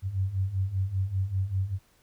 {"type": "beating tone pair", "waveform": "sine", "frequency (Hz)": [92.5, 97.6], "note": ["F#2", "G2"], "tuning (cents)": [0, -7], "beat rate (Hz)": 5.1, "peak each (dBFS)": [-31, -27], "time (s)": [0.02, 1.79], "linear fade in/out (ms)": 50, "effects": ["pink hiss -64 dBFS RMS until 2.02 s"]}